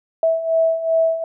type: beating tone pair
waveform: sine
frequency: 651 / 653.6 Hz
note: E5 / E5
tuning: -22 / -15 cents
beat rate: 2.6 Hz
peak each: -21 / -16 dBFS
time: 0.23-1.24 s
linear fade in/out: 2 ms
effects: none